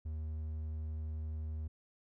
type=tone; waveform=triangle; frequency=77.9 Hz; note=D#2; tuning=3 cents sharp; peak=-35 dBFS; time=0.05-1.68 s; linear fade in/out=10 ms; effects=none